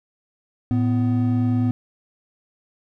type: tone pair together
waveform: triangle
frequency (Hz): 111.23 / 249.7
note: A2 / B3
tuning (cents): +19 / +19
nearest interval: octave + major second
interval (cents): 1400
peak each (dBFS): -18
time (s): 0.71-1.71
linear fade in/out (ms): 0
effects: none